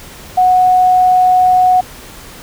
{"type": "tone", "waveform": "sine", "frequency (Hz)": 735, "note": "F#5", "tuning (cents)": -12, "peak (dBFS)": -6, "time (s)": [0.37, 1.81], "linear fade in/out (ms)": 10, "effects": ["pink hiss -34 dBFS RMS until 2.42 s"]}